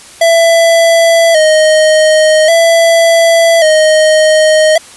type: tone with vibrato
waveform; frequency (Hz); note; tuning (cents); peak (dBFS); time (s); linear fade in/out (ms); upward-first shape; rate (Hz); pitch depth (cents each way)
square; 644; E5; -41; -5; 0.21-4.78; 5; square; 0.44; 59
effects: white hiss -34 dBFS RMS until 4.96 s + resampled to 24000 Hz